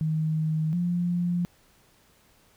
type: tone pair in turn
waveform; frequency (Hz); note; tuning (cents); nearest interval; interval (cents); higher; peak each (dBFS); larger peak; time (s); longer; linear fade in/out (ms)
sine; 157 / 175.26; D#3 / F3; +16 / +6; major second; 190; second; -23; neither; 0.01-0.73 / 0.73-1.45; neither; 0
effects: pink hiss -61 dBFS RMS until 2.56 s